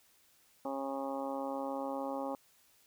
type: harmonic tone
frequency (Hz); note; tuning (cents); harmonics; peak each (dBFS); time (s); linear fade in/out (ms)
136.6; C#3; -25; 2 / 3 / 4 / 5 / 6 / 7 / 8 / 9; -40 / -50 / -39 / -51 / -41 / -48 / -47 / -52; 0.65-2.35; 2
effects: white hiss -67 dBFS RMS until 2.86 s